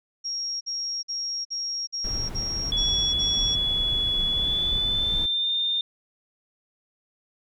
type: tone bursts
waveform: sine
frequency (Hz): 5588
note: F8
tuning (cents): 0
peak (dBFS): -27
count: 8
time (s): 0.24-3.557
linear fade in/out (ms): 20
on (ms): 370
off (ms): 51
type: noise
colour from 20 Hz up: brown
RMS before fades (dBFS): -32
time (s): 2.04-5.26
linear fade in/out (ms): 5
type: tone with pitch glide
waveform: sine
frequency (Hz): 3396 to 3619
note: G#7 to A7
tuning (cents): +38 to +48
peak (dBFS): -22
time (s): 2.72-5.81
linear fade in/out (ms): 2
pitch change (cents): +110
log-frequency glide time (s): 4.25-5.51
effects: none